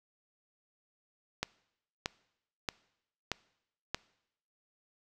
click train, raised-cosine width 0.2 ms, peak -14 dBFS, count 5, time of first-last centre 1.43-3.946 s, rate 1.59 Hz, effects noise-tail reverb RT60 0.8 s tail -22 dB re dry

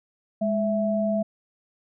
sine tone pair together, 207.7 / 659.3 Hz, G#3 / E5, 0 / 0 cents, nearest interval octave + minor sixth, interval 2000 cents, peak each -24 dBFS, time 0.41-1.23 s, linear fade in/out 10 ms, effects none

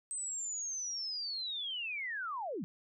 sine linear sweep, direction down, 8280 to 149.4 Hz, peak -36 dBFS, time 0.11-2.64 s, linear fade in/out 0 ms, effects none

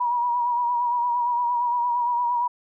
sine tone with vibrato, 964 Hz, B5, 42 cents flat, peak -20 dBFS, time 0-2.48 s, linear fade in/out 10 ms, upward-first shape sine, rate 8.7 Hz, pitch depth 39 cents each way, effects none

